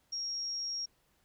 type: tone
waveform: sine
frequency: 5588 Hz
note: F8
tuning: in tune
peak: -34 dBFS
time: 0.12-0.86 s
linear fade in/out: 10 ms
effects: pink hiss -72 dBFS RMS until 1.24 s